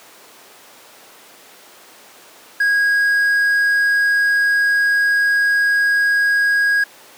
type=tone; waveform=triangle; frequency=1644 Hz; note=G#6; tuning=18 cents flat; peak=-11 dBFS; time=2.6-6.84 s; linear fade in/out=5 ms; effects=pink hiss -43 dBFS RMS until 7.17 s + high-pass 400 Hz 12 dB/octave